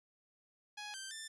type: tone with pitch steps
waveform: 10% pulse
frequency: 834 / 1561 / 1777 Hz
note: G#5 / G6 / A6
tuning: +7 / -8 / +17 cents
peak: -35 dBFS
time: 0.77-1.28 s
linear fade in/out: 10 ms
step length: 170 ms
effects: resampled to 24000 Hz